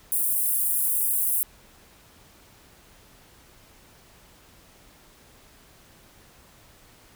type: high-pass noise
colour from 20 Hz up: pink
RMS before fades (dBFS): -24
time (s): 0.12-1.43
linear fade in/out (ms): 0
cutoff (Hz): 9400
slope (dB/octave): 48
effects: pink hiss -54 dBFS RMS until 7.15 s